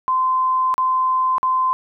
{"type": "tone with dropouts", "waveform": "sine", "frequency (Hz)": 1033, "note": "C6", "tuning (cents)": -22, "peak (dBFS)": -15, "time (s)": [0.08, 1.73], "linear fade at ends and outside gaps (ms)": 0, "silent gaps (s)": [[0.741, 0.78], [1.382, 1.43]], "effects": []}